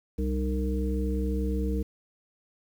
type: harmonic tone with a mistuned harmonic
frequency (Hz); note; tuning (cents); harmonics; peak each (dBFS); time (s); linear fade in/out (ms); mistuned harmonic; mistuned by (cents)
65.41; C2; 0; 1 / 3 / 5 / 7; -27 / -32 / -34 / -35; 0.18-1.83; 10; 5; -120
effects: 9-bit